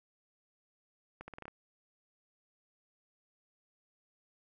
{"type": "accelerating click train", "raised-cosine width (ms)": 0.5, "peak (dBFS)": -30, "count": 7, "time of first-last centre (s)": [1.21, 1.481], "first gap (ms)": 70, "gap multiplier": 0.82, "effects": []}